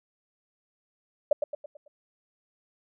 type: tone with echo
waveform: sine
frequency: 588 Hz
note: D5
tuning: 2 cents sharp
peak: -16 dBFS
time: 1.31-1.33 s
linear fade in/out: 5 ms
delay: 110 ms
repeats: 5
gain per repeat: -7 dB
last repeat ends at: 1.88 s
effects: none